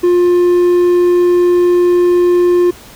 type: tone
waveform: triangle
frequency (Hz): 353.6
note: F4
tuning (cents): +22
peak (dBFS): -5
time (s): 0.03-2.71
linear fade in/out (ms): 10
effects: pink hiss -37 dBFS RMS until 2.95 s